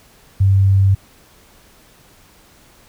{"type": "tone", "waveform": "sine", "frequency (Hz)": 97.2, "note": "G2", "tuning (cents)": -14, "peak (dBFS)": -9, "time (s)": [0.4, 0.95], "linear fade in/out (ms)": 10, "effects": ["pink hiss -49 dBFS RMS until 2.88 s"]}